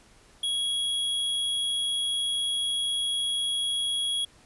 square tone, 3322 Hz, G#7, in tune, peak -26 dBFS, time 0.43-4.25 s, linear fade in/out 5 ms, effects pink hiss -57 dBFS RMS until 4.45 s + resampled to 24000 Hz

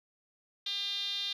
5% pulse tone with band-pass filter, 401.4 Hz, G4, 41 cents sharp, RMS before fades -35 dBFS, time 0.66-1.33 s, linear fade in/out 5 ms, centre 3700 Hz, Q 7.7, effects none

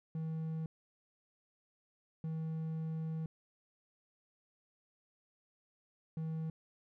triangle tone bursts at uneven times, 160 Hz, D#3, 49 cents sharp, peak -34 dBFS, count 3, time 0.15-0.66 / 2.24-3.26 / 6.17-6.5 s, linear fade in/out 2 ms, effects none

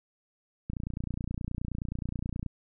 click train, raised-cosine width 5 ms, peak -21 dBFS, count 53, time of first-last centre 0.7-2.463 s, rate 29.5 Hz, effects none

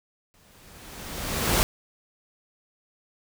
pink noise with exponential growth, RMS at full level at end -20 dBFS, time 0.34-1.63 s, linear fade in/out 0 ms, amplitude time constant 280 ms, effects none

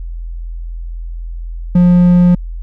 triangle tone, 177.3 Hz, F3, 26 cents sharp, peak -3 dBFS, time 1.75-2.35 s, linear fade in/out 5 ms, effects added 42 Hz sine -21 dBFS peak until 2.62 s

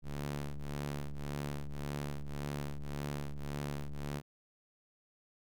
sawtooth ring-modulated tone, 71.9 Hz, D2, 36 cents flat, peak -30 dBFS, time 0.02-4.22 s, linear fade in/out 50 ms, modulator 72.8 Hz, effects none

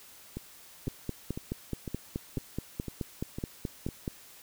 two click trains, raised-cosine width 3 ms, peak -23 / -19 dBFS, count 8 / 16, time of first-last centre 0.37-3.888 / 0.88-4.078 s, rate 1.99 / 4.69 Hz, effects white hiss -53 dBFS RMS until 4.42 s

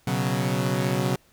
sawtooth chord, B suspended second, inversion none, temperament equal, 123.47 / 138.59 / 185 Hz, B2 / C#3 / F#3, 0 / 0 / 0 cents, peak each -23 / -23 / -23 dBFS, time 0.07-1.16 s, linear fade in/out 5 ms, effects pink hiss -60 dBFS RMS until 1.32 s

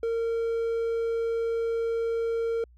triangle tone, 459.2 Hz, A#4, 26 cents flat, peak -23 dBFS, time 0.03-2.64 s, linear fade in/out 2 ms, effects added 60 Hz sine -52 dBFS peak until 2.77 s

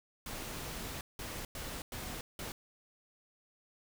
pink noise bursts at uneven times, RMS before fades -42 dBFS, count 5, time 0.26-1.01 / 1.19-1.45 / 1.55-1.82 / 1.92-2.21 / 2.39-2.52 s, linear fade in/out 2 ms, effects none

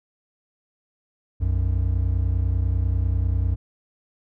triangle tone pair together, 62.42 / 92.5 Hz, B1 / F#2, +19 / 0 cents, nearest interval perfect fifth, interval 681 cents, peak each -20 dBFS, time 1.4-3.56 s, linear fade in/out 20 ms, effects none

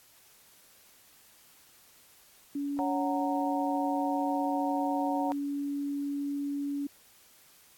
sine tone, 283.8 Hz, C#4, 41 cents sharp, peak -30 dBFS, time 2.55-6.87 s, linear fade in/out 5 ms
sine chord, F# major, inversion second, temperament just, 555 / 740 / 925 Hz, C#5 / F#5 / A#5, +2 / 0 / -14 cents, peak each -36 / -32 / -34 dBFS, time 2.79-5.32 s, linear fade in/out 0 ms
effects white hiss -59 dBFS RMS until 7.77 s + AAC 64 kbps

